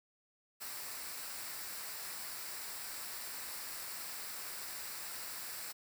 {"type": "noise with comb filter", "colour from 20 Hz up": "white", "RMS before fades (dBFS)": -44, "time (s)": [0.6, 5.73], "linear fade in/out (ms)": 20, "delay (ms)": 0.31, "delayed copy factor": -0.5, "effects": []}